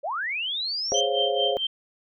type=linear sweep; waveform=sine; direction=up; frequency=505 to 6230 Hz; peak=-26 dBFS; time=0.03-1.01 s; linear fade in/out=20 ms
type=chord; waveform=sine; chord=Db major seventh; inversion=second; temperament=equal; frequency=415.3 / 523.3 / 554.4 / 698.5 Hz; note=Ab4 / C5 / Db5 / F5; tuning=0 / 0 / 0 / 0 cents; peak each=-28 dBFS; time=0.92-1.57 s; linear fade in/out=0 ms
type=tone with tremolo; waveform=sine; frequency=3136 Hz; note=G7; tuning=in tune; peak=-22 dBFS; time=0.94-1.67 s; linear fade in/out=5 ms; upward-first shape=sine; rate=4.5 Hz; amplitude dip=85%
effects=none